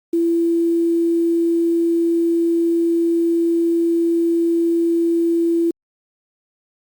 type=tone with quantisation; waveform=sine; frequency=336.5 Hz; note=E4; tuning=36 cents sharp; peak=-14 dBFS; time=0.13-5.71 s; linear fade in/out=5 ms; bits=7; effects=Opus 48 kbps